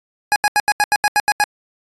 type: tone bursts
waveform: 25% pulse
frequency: 830.6 Hz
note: G#5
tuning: in tune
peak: -8 dBFS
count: 10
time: 0.32-1.439 s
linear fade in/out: 0 ms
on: 39 ms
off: 81 ms
effects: AAC 32 kbps